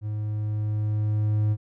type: tone with level ramp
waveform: triangle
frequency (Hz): 106.2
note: G#2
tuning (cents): +39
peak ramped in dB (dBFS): -25 to -17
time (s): 0.01-1.57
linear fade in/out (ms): 50
effects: none